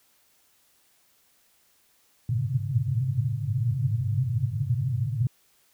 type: band-pass noise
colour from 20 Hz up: pink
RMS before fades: -26 dBFS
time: 2.29-5.27 s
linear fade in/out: 2 ms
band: 100 to 140 Hz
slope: 96 dB/octave
effects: white hiss -64 dBFS RMS until 5.73 s